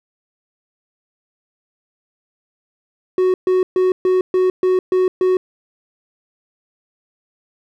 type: tone bursts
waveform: triangle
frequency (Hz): 370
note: F#4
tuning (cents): 0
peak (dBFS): -10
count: 8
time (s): 3.18-5.37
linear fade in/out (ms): 2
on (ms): 160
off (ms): 130
effects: none